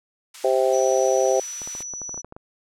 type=high-pass noise; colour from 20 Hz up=white; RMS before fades=-39 dBFS; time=0.34-1.83 s; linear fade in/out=5 ms; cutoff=1200 Hz; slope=12 dB/octave
type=harmonic tone; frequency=130.81 Hz; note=C3; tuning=in tune; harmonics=3 / 4 / 5 / 6; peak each=-22 / -20 / -23 / -26 dBFS; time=0.44-1.4 s; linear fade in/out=5 ms
type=tone; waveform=sine; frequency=5920 Hz; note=F#8; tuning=in tune; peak=-30 dBFS; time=0.72-2.22 s; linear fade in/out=20 ms
type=clicks; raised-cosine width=1 ms; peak=-25 dBFS; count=12; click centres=1.618 / 1.675 / 1.751 / 1.806 / 1.937 / 2.017 / 2.093 / 2.143 / 2.177 / 2.246 / 2.324 / 2.365 s
effects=low-pass 9000 Hz 12 dB/octave